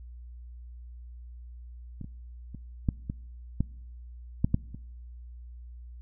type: clicks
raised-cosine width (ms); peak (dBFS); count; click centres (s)
5; -25 / -27 / -27 / -12 / -19 / -13 / -10 / -10 / -27; 9; 2.013 / 2.044 / 2.547 / 2.888 / 3.099 / 3.606 / 4.445 / 4.544 / 4.746
effects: noise-tail reverb RT60 1.0 s tail -25 dB re dry + added 60 Hz sine -42 dBFS peak until 6.01 s